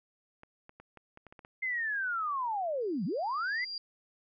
clicks, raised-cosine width 0.5 ms, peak -35 dBFS, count 9, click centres 0.434 / 0.694 / 0.8 / 0.973 / 1.174 / 1.267 / 1.325 / 1.392 / 1.449 s
sine linear two-way sweep, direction down then up, 2100 to 155.9 to 2100 Hz, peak -30 dBFS, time 1.62-3.65 s, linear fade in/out 10 ms, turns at 3.05 s
sine tone with exponential growth, 4772 Hz, D8, 27 cents sharp, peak -34 dBFS, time 2.81-3.78 s, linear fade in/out 2 ms, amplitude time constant 210 ms
effects none

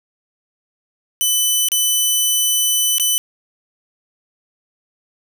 10% pulse tone with dropouts, 3000 Hz, F#7, 23 cents sharp, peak -6 dBFS, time 1.21-3.18 s, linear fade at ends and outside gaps 0 ms, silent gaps 1.686-1.718 / 2.983-2.998 s, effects 8-bit

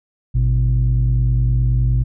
sine tone pair together, 53.71 / 123.4 Hz, A1 / B2, -41 / -1 cents, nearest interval octave + major second, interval 1440 cents, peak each -14 dBFS, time 0.34-2.04 s, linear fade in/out 20 ms, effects tanh soft clip ceiling -9 dBFS

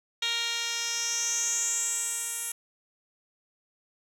10% pulse tone with band-pass filter sweep, 466.2 Hz, A#4, in tune, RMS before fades -30 dBFS, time 0.22-2.52 s, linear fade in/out 5 ms, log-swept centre 3900 to 10000 Hz, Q 5.1, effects none

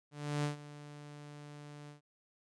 sawtooth tone with ADSR envelope, 146.83 Hz, D3, in tune, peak -27 dBFS, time 0.11-2.01 s, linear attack 330 ms, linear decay 120 ms, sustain -17 dB, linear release 120 ms, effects resampled to 22050 Hz

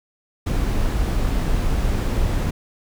brown noise, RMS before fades -20 dBFS, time 0.46-2.51 s, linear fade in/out 10 ms, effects none

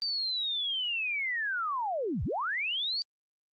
sine linear two-way sweep, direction down then up, 4665 to 53.9 to 4665 Hz, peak -29 dBFS, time 0.02-3.02 s, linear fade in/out 0 ms, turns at 2.24 s, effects Opus 24 kbps

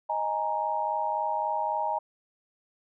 sine chord, D# suspended fourth, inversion none, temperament just, 622.3 / 829.7 / 933.4 Hz, D#5 / G#5 / A#5, 0 / -2 / +2 cents, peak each -33 / -30 / -29 dBFS, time 0.09-1.99 s, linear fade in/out 10 ms, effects none

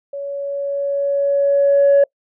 sine tone with level ramp, 562 Hz, C#5, 24 cents sharp, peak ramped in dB -24 to -6 dBFS, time 0.13-2.04 s, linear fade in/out 5 ms, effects noise-tail reverb RT60 0.1 s tail -26 dB re dry + tanh soft clip ceiling -6 dBFS

